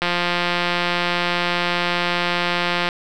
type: click train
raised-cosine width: 0.3 ms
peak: -4 dBFS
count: 503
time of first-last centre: 0.02-2.889 s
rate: 175 Hz
effects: none